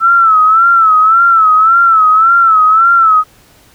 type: tone with vibrato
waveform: sine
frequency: 1318.5 Hz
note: E6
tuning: in tune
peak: -4 dBFS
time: 0-3.24 s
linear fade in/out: 50 ms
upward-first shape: sine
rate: 1.8 Hz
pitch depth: 84 cents each way
effects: pink hiss -45 dBFS RMS until 3.74 s